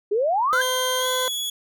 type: exponential sweep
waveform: sine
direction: up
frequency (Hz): 392 to 1661.2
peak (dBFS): -18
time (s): 0.11-0.62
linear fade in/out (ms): 10
type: tone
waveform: 20% pulse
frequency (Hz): 510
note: C5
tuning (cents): -44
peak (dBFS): -18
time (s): 0.53-1.28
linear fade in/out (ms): 0
type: tone with pitch glide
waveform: sawtooth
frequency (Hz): 3184 to 3373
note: G7 to G#7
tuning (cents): +26 to +26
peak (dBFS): -22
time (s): 0.61-1.5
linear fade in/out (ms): 5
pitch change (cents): +100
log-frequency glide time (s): 0.99-1.07
effects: none